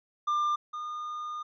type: tone pair in turn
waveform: triangle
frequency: 1195 / 1218 Hz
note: D6 / D#6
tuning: +30 / -37 cents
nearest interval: unison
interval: 33 cents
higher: second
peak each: -23 / -32 dBFS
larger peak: first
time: 0.27-0.56 / 0.73-1.43 s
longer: second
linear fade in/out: 10 ms
effects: resampled to 16000 Hz